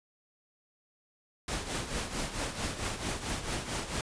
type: noise with tremolo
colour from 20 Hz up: pink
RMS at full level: -32 dBFS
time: 1.48-4.01 s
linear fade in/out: 2 ms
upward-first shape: triangle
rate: 4.5 Hz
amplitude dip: 70%
effects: resampled to 22050 Hz